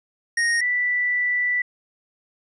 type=tone pair in turn; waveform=square / sine; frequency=1864.7 / 1971.6 Hz; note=A#6 / B6; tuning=0 / -3 cents; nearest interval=minor second; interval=97 cents; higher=second; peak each=-19 dBFS; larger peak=neither; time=0.37-0.61 / 0.61-1.62 s; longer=second; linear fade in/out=5 ms; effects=resampled to 24000 Hz